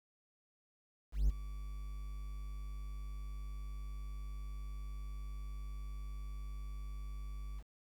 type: tone with ADSR envelope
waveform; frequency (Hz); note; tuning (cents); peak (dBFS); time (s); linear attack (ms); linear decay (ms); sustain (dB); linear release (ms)
triangle; 50; G1; +35; -23; 1.12-7.63; 170; 16; -16; 46
effects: 10-bit